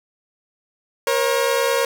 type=tone pair together; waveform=sawtooth; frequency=473.3 / 543 Hz; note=A#4 / C#5; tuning=+26 / -36 cents; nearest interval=major second; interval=238 cents; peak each=-16 dBFS; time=1.07-1.85 s; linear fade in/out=2 ms; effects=none